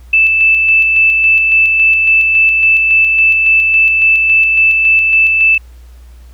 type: tone with tremolo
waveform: sine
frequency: 2637 Hz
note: E7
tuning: in tune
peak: -5 dBFS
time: 0.13-5.58 s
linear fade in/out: 5 ms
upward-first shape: square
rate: 3.6 Hz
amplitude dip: 30%
effects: added 60 Hz sine -33 dBFS peak until 6.33 s + pink hiss -50 dBFS RMS until 6.33 s